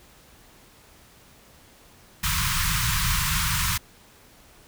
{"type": "band-stop noise", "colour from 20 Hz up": "pink", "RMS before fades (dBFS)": -24, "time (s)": [2.23, 3.78], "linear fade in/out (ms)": 10, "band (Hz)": [180, 950], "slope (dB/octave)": 96, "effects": ["pink hiss -53 dBFS RMS until 4.67 s"]}